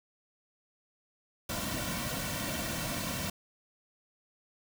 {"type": "noise with comb filter", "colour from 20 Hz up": "pink", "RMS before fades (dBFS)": -35, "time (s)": [1.49, 3.3], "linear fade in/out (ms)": 5, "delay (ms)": 2.4, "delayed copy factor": -0.85, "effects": []}